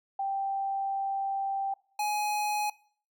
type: tone pair in turn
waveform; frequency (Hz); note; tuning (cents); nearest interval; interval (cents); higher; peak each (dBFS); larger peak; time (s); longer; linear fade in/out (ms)
sine / square; 784 / 837.8; G5 / G#5; 0 / +15; minor second; 115; second; -28; neither; 0.19-1.74 / 1.99-2.7; first; 5
effects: noise-tail reverb RT60 0.5 s tail -22 dB re dry